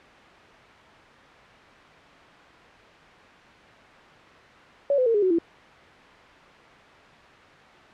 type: tone with pitch steps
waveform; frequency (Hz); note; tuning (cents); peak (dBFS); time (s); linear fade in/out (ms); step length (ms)
sine; 564 / 508.3 / 458.1 / 412.9 / 372.1 / 335.4; C#5 / B4 / A#4 / G#4 / F#4 / E4; +30 / +50 / -30 / -10 / +10 / +30; -18; 4.9-5.386; 2; 81
effects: white hiss -48 dBFS RMS until 7.93 s + low-pass 2000 Hz 12 dB/octave